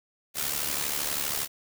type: noise with amplitude modulation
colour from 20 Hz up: white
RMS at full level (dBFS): -27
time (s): 0.34-1.48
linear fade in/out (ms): 50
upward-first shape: sine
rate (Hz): 72.6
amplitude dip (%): 65
effects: none